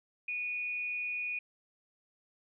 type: tone with frequency modulation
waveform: sine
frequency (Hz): 2457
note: D#7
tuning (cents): -22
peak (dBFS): -33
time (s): 0.28-1.39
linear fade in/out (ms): 5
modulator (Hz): 192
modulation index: 0.29
effects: none